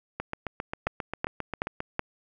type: two click trains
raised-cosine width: 0.5 ms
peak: -11 / -16 dBFS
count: 4 / 13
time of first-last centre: 0.87-1.994 / 0.2-1.804 s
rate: 2.67 / 7.48 Hz
effects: none